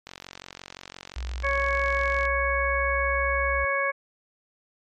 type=click train; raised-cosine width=0.2 ms; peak=-21 dBFS; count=101; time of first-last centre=0.07-2.253 s; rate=45.8 Hz
type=tone with pitch glide; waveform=sine; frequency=61 to 62.82 Hz; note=B1 to B1; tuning=-21 to +30 cents; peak=-29 dBFS; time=1.16-3.65 s; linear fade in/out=5 ms; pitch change=+51 cents; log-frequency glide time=1.87-3.3 s
type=harmonic tone; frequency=554.4 Hz; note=C#5; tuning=in tune; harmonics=1 / 2 / 3 / 4; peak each=-28 / -28 / -28 / -28 dBFS; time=1.43-3.92 s; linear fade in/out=20 ms
effects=MP3 64 kbps